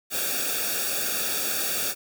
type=noise with comb filter; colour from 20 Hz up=white; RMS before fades=-27 dBFS; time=0.1-1.95 s; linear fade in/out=50 ms; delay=0.98 ms; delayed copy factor=-0.9; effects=none